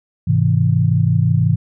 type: chord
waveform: sine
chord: Ab augmented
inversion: none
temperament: just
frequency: 103.83 / 129.78 / 162.23 Hz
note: Ab2 / C3 / E3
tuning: 0 / -14 / -27 cents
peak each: -16 dBFS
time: 0.27-1.56 s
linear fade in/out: 10 ms
effects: none